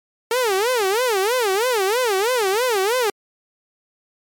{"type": "tone with vibrato", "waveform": "sawtooth", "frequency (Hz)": 440, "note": "A4", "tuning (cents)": 0, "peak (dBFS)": -13, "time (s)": [0.31, 3.1], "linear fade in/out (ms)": 2, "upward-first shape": "sine", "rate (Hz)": 3.1, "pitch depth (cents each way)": 270, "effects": ["MP3 96 kbps"]}